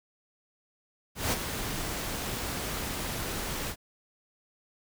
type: noise with ADSR envelope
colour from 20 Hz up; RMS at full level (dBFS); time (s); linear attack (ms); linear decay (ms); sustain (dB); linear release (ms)
pink; -26; 1.15-3.76; 170; 30; -8; 66
effects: none